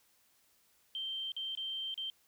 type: tone with dropouts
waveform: sine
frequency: 3136 Hz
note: G7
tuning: in tune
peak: -36 dBFS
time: 0.95-2.1 s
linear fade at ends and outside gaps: 1 ms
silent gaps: 1.319-1.365 / 1.551-1.574 / 1.942-1.977 s
effects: white hiss -70 dBFS RMS until 2.27 s